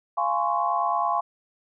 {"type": "chord", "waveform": "sine", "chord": "Db major seventh", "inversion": "first", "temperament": "just", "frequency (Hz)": [693, 831.5, 1039.4, 1108.7], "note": ["F5", "Ab5", "C6", "Db6"], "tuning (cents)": [-14, 2, -12, 0], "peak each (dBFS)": -27, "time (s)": [0.17, 1.21], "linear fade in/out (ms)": 10, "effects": []}